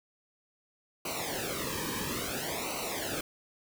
pink noise with flanger, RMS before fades -35 dBFS, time 1.05-3.21 s, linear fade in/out 5 ms, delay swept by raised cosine 0.58 to 1.47 ms, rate 0.59 Hz, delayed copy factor -0.95, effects none

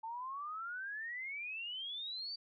sine exponential sweep, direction up, 880 to 4672 Hz, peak -40 dBFS, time 0.03-2.36 s, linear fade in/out 10 ms, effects none

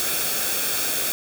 white noise with comb filter, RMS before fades -24 dBFS, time 0-1.12 s, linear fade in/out 0 ms, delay 1 ms, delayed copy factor -0.55, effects none

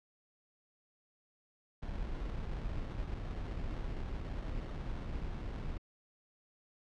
brown noise with sample-and-hold, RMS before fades -39 dBFS, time 1.82-5.78 s, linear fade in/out 10 ms, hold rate 2450 Hz, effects low-pass 4000 Hz 12 dB/octave

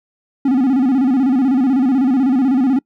triangle tone with vibrato, 261.6 Hz, C4, in tune, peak -9 dBFS, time 0.45-2.79 s, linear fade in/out 5 ms, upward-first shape square, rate 16 Hz, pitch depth 100 cents each way, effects noise-tail reverb RT60 0.1 s tail -24 dB re dry

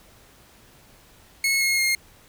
sawtooth tone with pitch steps, 2184 / 2159 / 2134 Hz, C#7 / C#7 / C7, -26 / -46 / +34 cents, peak -16 dBFS, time 1.44-1.95 s, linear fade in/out 2 ms, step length 170 ms, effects pink hiss -53 dBFS RMS until 2.28 s

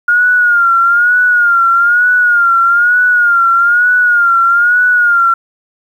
sine tone with vibrato, 1420 Hz, F6, 28 cents sharp, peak -6 dBFS, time 0.08-5.34 s, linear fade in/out 5 ms, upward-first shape sine, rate 1.1 Hz, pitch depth 70 cents each way, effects 7-bit

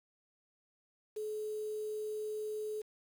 sine tone with quantisation, 426.9 Hz, G#4, 48 cents sharp, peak -36 dBFS, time 1.16-2.82 s, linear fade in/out 10 ms, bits 9, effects none

